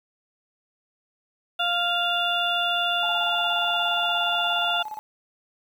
harmonic tone, 698.5 Hz, F5, in tune, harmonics 1 / 2 / 4 / 5, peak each -27 / -27 / -27 / -27 dBFS, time 1.59-4.83 s, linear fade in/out 10 ms
sine tone with tremolo, 858 Hz, A5, 44 cents flat, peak -30 dBFS, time 3.03-4.99 s, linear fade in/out 0 ms, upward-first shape square, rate 17 Hz, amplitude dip 70%
effects 8-bit

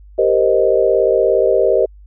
sine chord, C minor seventh, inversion second, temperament equal, 392 / 466.2 / 523.3 / 622.3 Hz, G4 / Bb4 / C5 / Eb5, 0 / 0 / 0 / 0 cents, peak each -16 dBFS, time 0.18-1.86 s, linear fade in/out 10 ms, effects added 50 Hz sine -38 dBFS peak until 2.06 s

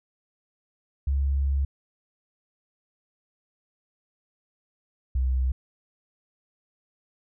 sine tone pair in turn, 69 / 64.27 Hz, C#2 / C2, -7 / -30 cents, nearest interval minor second, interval 123 cents, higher first, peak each -21 dBFS, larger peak neither, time 1.07-1.65 / 5.15-5.52 s, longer first, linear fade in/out 5 ms, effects none

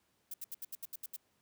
violet noise bursts, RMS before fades -42 dBFS, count 9, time 0.31-1.164 s, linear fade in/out 5 ms, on 30 ms, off 73 ms, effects pink hiss -75 dBFS RMS until 1.41 s + high-pass 100 Hz 12 dB/octave

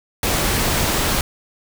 pink noise, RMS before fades -19 dBFS, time 0.23-1.21 s, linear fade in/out 2 ms, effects none

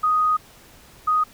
sine tone pair in turn, 1246 / 1246 Hz, D#6 / D#6, +2 / +2 cents, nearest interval unison, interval 0 cents, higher neither, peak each -16 / -16 dBFS, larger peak neither, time 0.03-0.37 / 1.07-1.24 s, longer first, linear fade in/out 10 ms, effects pink hiss -49 dBFS RMS until 1.33 s

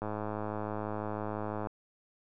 click train, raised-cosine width 1 ms, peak -22 dBFS, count 176, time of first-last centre 0.02-1.671 s, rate 106 Hz, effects none

